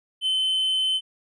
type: tone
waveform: triangle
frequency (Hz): 3061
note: G7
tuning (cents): -42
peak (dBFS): -19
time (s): 0.21-1.01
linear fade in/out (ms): 50
effects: resampled to 22050 Hz